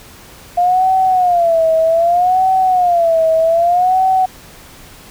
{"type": "tone with vibrato", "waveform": "sine", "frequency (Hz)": 698.5, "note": "F5", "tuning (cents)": 0, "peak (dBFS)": -9, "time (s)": [0.57, 4.26], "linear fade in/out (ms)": 10, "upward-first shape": "sine", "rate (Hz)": 0.64, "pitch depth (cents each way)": 140, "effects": ["pink hiss -39 dBFS RMS until 5.1 s"]}